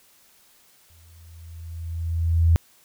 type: tone with exponential growth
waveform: sine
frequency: 83 Hz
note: E2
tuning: 12 cents sharp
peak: -12 dBFS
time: 0.9-2.56 s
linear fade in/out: 0 ms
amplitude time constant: 360 ms
effects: white hiss -57 dBFS RMS until 2.84 s